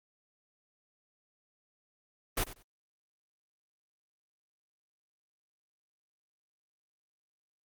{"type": "noise with echo", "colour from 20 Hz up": "pink", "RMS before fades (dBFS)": -30, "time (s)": [2.37, 2.44], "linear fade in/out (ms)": 5, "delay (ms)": 94, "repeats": 2, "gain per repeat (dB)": -15, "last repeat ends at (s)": 2.628, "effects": ["Opus 32 kbps"]}